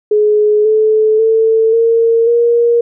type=tone with pitch steps; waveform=sine; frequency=421.8 / 433.7 / 445.9 / 458.4 / 471.3 Hz; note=G#4 / A4 / A4 / A#4 / A#4; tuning=+27 / -25 / +23 / -29 / +19 cents; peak=-7 dBFS; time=0.11-2.81 s; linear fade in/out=5 ms; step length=540 ms; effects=none